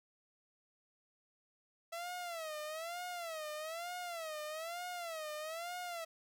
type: tone with vibrato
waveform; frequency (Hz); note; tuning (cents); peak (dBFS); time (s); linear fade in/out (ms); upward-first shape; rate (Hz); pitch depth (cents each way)
sawtooth; 659.3; E5; 0; -37; 1.92-6.05; 10; sine; 1.1; 150
effects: none